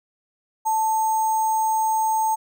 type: tone with sample-and-hold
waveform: sine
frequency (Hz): 880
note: A5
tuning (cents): 0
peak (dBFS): -18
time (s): 0.65-2.36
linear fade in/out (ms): 20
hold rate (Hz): 7350
effects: none